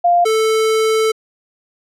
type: tone pair in turn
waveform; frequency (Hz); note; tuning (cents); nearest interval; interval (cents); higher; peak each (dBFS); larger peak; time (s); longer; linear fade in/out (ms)
sine / square; 698.5 / 440; F5 / A4; 0 / 0; minor sixth; 800; first; -9 / -13; first; 0.04-0.25 / 0.25-1.12; second; 10
effects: low-pass 11000 Hz 12 dB/octave

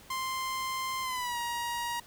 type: tone with pitch glide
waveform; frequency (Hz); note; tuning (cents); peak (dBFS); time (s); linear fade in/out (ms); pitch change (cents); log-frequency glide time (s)
sawtooth; 1046.5 to 948.6; C6 to A#5; 0 to +30; -28; 0.1-2; 5; -170; 1.02-1.38
effects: pink hiss -54 dBFS RMS until 2.06 s

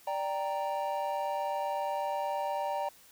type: chord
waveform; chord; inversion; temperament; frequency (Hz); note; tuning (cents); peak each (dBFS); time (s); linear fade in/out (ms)
triangle; G minor; second; equal; 587.3 / 784 / 932.3; D5 / G5 / Bb5; 0 / 0 / 0; -33; 0.07-2.89; 5
effects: white hiss -58 dBFS RMS until 3.11 s

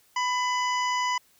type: harmonic tone with a mistuned harmonic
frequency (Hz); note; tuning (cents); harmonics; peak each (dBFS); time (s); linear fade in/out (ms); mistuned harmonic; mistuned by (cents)
993; B5; +9; 1 / 2 / 3 / 5 / 6 / 7; -25 / -31 / -35 / -39 / -41 / -42; 0.16-1.18; 5; 2; +23
effects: white hiss -62 dBFS RMS until 1.39 s

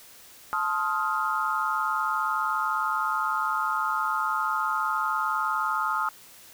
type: chord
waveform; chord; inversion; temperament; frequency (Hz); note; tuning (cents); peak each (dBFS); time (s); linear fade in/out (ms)
sine; F dominant seventh; first; just; 873.1 / 1047.7 / 1257.2 / 1396.9; A5 / C6 / Eb6 / F6; -14 / +2 / +18 / 0; -31 / -32 / -27 / -30; 0.53-6.09; 0
effects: white hiss -50 dBFS RMS until 6.53 s

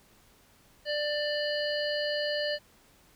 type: harmonic tone with a mistuned harmonic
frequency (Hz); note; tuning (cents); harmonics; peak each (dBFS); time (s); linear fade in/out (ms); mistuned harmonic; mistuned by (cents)
592; D5; +14; 1 / 3 / 5 / 7 / 8; -30 / -35 / -37 / -38 / -39; 0.85-2.59; 50; 7; +36
effects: pink hiss -61 dBFS RMS until 3.15 s

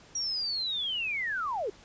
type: linear sweep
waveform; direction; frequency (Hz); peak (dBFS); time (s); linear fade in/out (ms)
sine; down; 5730 to 366; -29; 0.15-1.7; 5
effects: pink hiss -55 dBFS RMS until 1.84 s + resampled to 16000 Hz

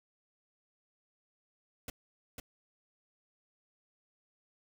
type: noise with echo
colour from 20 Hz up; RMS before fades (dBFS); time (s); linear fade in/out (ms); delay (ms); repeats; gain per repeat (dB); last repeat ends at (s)
pink; -41; 1.88-1.9; 2; 500; 1; -3; 2.4
effects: none

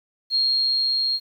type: tone with level ramp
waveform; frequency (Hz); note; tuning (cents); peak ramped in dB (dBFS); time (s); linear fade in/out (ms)
sine; 4245; C8; +24; -17 to -20; 0.3-1.2; 50
effects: 9-bit

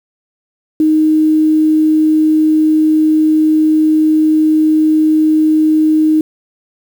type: tone with quantisation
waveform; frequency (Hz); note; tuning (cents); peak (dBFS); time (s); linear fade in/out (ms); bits
sine; 311.1; D#4; 0; -7; 0.8-6.21; 2; 6
effects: none

